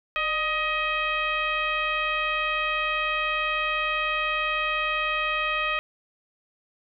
sine tone with frequency modulation, 1891 Hz, A#6, 24 cents sharp, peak -23 dBFS, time 0.16-5.79 s, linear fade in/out 0 ms, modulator 642 Hz, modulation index 1.7, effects none

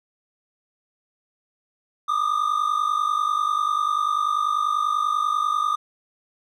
triangle tone pair together, 1187 / 1237.2 Hz, D6 / D#6, +18 / -10 cents, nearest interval minor second, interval 72 cents, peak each -21 dBFS, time 2.08-5.76 s, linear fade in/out 10 ms, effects none

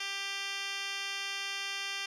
10% pulse tone with band-pass filter, 395 Hz, G4, 13 cents sharp, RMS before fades -37 dBFS, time 0-2.06 s, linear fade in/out 5 ms, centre 3700 Hz, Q 3.7, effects none

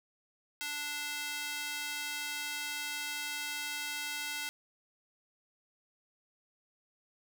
square tone with high-pass filter, 293.7 Hz, D4, in tune, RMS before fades -38 dBFS, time 0.61-4.49 s, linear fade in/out 0 ms, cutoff 2000 Hz, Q 0.97, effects none

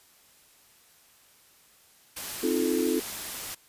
white noise, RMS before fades -36 dBFS, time 2.16-3.55 s, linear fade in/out 10 ms
sine chord, F dominant seventh, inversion second, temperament just, 261.9 / 314.3 / 349.2 / 436.5 Hz, C4 / Eb4 / F4 / A4, +2 / +18 / 0 / -14 cents, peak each -29 dBFS, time 2.43-3 s, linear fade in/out 5 ms
effects white hiss -59 dBFS RMS until 3.68 s + resampled to 32000 Hz

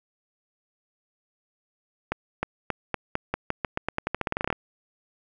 accelerating click train, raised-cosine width 0.5 ms, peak -10 dBFS, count 22, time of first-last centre 2.12-4.527 s, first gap 310 ms, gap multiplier 0.88, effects none

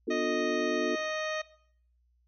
sine chord, B half-diminished seventh, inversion none, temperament just, 246.9 / 296.3 / 355.6 / 444.5 Hz, B3 / D4 / F4 / A4, 0 / +15 / +31 / +18 cents, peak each -35 / -34 / -32 / -33 dBFS, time 0.07-0.96 s, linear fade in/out 10 ms
harmonic tone, 622 Hz, D#5, 1 cent flat, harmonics 1 / 2 / 3 / 4 / 5 / 6 / 7 / 9 / 10, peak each -33 / -39 / -37 / -41 / -47 / -46 / -48 / -51 / -51 dBFS, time 0.1-1.42 s, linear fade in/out 10 ms
effects noise-tail reverb RT60 0.6 s tail -18 dB re dry + added 60 Hz sine -66 dBFS peak until 2.27 s

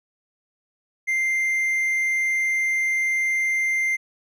triangle tone, 2093 Hz, C7, in tune, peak -18 dBFS, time 1.07-3.97 s, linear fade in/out 20 ms, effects none

